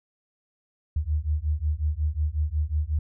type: beating tone pair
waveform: sine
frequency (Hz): 73.42 / 78.92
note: D2 / D#2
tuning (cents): 0 / +25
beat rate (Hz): 5.5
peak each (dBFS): -26 / -26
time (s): 0.96-2.99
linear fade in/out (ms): 5
effects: none